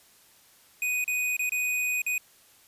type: tone with dropouts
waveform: square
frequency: 2489 Hz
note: D#7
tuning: in tune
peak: -26 dBFS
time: 0.82-2.18 s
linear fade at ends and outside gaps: 2 ms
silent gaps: 1.042-1.078 / 1.367-1.393 / 1.494-1.52 / 2.019-2.064 s
effects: white hiss -58 dBFS RMS until 2.67 s + resampled to 32000 Hz